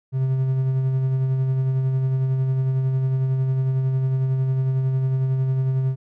triangle tone with tremolo, 131.8 Hz, C3, 13 cents sharp, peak -15 dBFS, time 0.12-5.96 s, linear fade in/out 50 ms, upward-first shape sine, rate 11 Hz, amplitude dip 30%, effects none

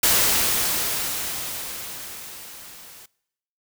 white noise with level ramp, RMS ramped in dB -17 to -45 dBFS, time 0.03-3.06 s, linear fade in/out 5 ms, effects noise-tail reverb RT60 0.8 s tail -23 dB re dry

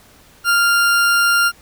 40% pulse tone, 1396.9 Hz, F6, in tune, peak -11 dBFS, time 0.44-1.52 s, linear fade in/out 50 ms, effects pink hiss -48 dBFS RMS until 1.61 s

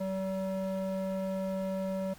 square tone with band-pass filter, 190.7 Hz, G3, 47 cents flat, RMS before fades -33 dBFS, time 0-2.14 s, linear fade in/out 10 ms, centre 430 Hz, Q 4, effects pink hiss -54 dBFS RMS until 2.18 s + MP3 96 kbps

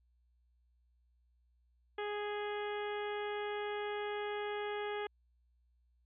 harmonic tone, 414.9 Hz, G#4, 2 cents flat, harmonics 1 / 2 / 3 / 4 / 5 / 6 / 7 / 8, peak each -38 / -43 / -48 / -47 / -49 / -54 / -54 / -53 dBFS, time 1.98-5.07 s, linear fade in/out 5 ms, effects added 60 Hz sine -69 dBFS peak until 6.05 s

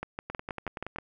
two click trains, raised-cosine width 0.5 ms, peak -19 / -21 dBFS, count 7 / 8, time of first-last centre 0.03-0.985 / 0.3-0.96 s, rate 6.28 / 10.6 Hz, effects none

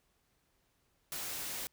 white noise, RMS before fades -40 dBFS, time 1.12-1.67 s, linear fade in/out 0 ms, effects pink hiss -75 dBFS RMS until 1.72 s

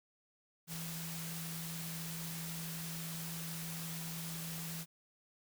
sine tone in noise, 164.81 Hz, E3, in tune, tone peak -43 dBFS, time 0.67-4.86 s, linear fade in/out 50 ms, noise white, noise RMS -45 dBFS, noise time 0.67-4.86 s, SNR -1 dB, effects none

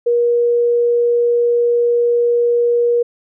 sine tone, 476.5 Hz, A#4, 38 cents sharp, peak -11 dBFS, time 0.06-3.03 s, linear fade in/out 10 ms, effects none

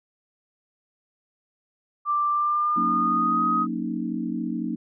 sine tone with pitch glide, 1179 to 1256.3 Hz, D6 to D#6, +6 to +16 cents, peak -20 dBFS, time 2.05-3.67 s, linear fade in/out 50 ms, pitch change +110 cents, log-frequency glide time 2.31-3.44 s
sine chord, D# minor seventh, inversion first, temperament equal with one note detuned, 183.19 / 233.1 / 277.2 / 311.1 Hz, F#3 / A#3 / C#4 / D#4, -17 / 0 / 0 / 0 cents, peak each -32 / -29 / -33 / -31 dBFS, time 2.76-4.76 s, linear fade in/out 10 ms
effects none

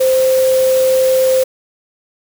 sine tone in noise, 521 Hz, C5, 7 cents flat, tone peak -9 dBFS, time 0-1.44 s, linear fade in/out 10 ms, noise white, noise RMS -25 dBFS, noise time 0-1.44 s, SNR +13 dB, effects none

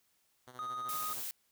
5% pulse tone with tremolo, 125.6 Hz, B2, 30 cents sharp, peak -38 dBFS, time 0.47-1.23 s, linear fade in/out 2 ms, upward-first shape sine, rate 13 Hz, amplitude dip 65%
triangle tone, 1244.5 Hz, D#6, in tune, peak -35 dBFS, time 0.59-1.13 s, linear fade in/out 0 ms
blue noise, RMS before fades -40 dBFS, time 0.89-1.31 s, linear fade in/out 0 ms
effects white hiss -74 dBFS RMS until 1.51 s

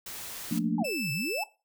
white noise, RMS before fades -40 dBFS, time 0.06-0.59 s, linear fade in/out 5 ms
sine chord, Bb major seventh, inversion second, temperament equal, 174.61 / 220 / 233.1 / 293.7 Hz, F3 / A3 / Bb3 / D4, 0 / 0 / 0 / 0 cents, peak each -31 dBFS, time 0.51-0.83 s, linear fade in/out 5 ms
sine exponential two-way sweep, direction down then up, 891 to 127.5 to 891 Hz, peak -31 dBFS, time 0.78-1.44 s, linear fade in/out 5 ms, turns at 1.12 s
sawtooth tone, 2637 Hz, E7, in tune, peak -29 dBFS, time 0.84-1.44 s, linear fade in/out 10 ms
effects noise-tail reverb RT60 0.3 s tail -18 dB re dry

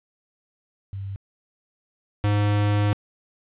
sine / square tone pair in turn, 98 / 103.34 Hz, G2 / G#2, 0 / -8 cents, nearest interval minor second, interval 92 cents, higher second, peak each -29 / -19 dBFS, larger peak second, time 0.93-1.16 / 2.24-2.93 s, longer second, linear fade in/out 0 ms, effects resampled to 8000 Hz + 10-bit

